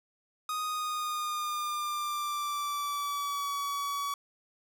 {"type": "tone with pitch glide", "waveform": "45% pulse", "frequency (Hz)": [1244.5, 1134.6], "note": ["D#6", "C#6"], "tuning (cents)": [0, 40], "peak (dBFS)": -31, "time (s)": [0.49, 4.14], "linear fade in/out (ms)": 2, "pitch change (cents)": -160, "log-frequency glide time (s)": [0.65, 3.52], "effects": []}